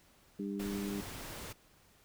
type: harmonic tone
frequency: 100.2 Hz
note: G2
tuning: 38 cents sharp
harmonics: 2 / 3 / 4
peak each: -37 / -41 / -43 dBFS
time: 0.39-1.01 s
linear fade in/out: 5 ms
type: noise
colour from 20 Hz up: pink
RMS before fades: -45 dBFS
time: 0.59-1.53 s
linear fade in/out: 10 ms
effects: pink hiss -65 dBFS RMS until 2.04 s